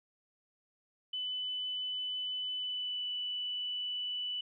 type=tone with pitch glide; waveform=sine; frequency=3002 to 2974 Hz; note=F#7 to F#7; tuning=+24 to +8 cents; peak=-34 dBFS; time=1.13-4.41 s; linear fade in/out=5 ms; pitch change=-16 cents; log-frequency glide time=2.5-3.1 s; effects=none